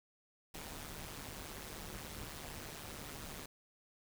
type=noise with amplitude modulation; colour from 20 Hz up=pink; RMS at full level=-44 dBFS; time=0.54-3.46 s; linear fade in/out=5 ms; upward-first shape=sine; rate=150 Hz; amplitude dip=75%; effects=none